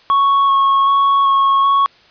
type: tone with vibrato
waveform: triangle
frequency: 1103 Hz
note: C#6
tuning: 9 cents flat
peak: -8 dBFS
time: 0.1-1.86 s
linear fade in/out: 0 ms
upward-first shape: square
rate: 1.3 Hz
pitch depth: 10 cents each way
effects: white hiss -48 dBFS RMS until 2.1 s + resampled to 11025 Hz